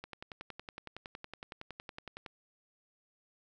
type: click train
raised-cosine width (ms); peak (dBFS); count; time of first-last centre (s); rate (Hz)
0.3; -27; 25; 0.04-2.262; 10.8
effects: none